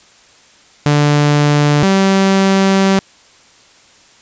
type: tone pair in turn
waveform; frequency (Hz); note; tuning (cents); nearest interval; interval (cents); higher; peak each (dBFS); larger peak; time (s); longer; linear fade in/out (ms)
sawtooth; 146.83 / 193.46; D3 / G3; 0 / -23; perfect fourth; 477; second; -5; neither; 0.86-1.83 / 1.83-2.99; second; 0
effects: white hiss -46 dBFS RMS until 4.21 s + resampled to 16000 Hz